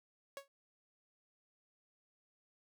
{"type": "tone with exponential decay", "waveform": "sawtooth", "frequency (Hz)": 554.4, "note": "C#5", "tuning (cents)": 0, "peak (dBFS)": -37, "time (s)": [0.37, 0.48], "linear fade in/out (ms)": 1, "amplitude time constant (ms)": 23, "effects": []}